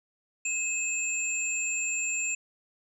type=tone pair together; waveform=sine; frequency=2591 / 7328 Hz; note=E7 / A#8; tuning=-30 / -31 cents; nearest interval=octave + tritone; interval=1799 cents; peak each=-30 / -30 dBFS; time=0.45-2.35 s; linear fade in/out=5 ms; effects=none